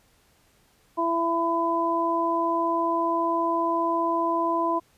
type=harmonic tone; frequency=334.8 Hz; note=E4; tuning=27 cents sharp; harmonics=1 / 2 / 3; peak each=-27 / -28 / -24 dBFS; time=0.97-4.8 s; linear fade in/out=20 ms; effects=pink hiss -62 dBFS RMS until 4.97 s + resampled to 32000 Hz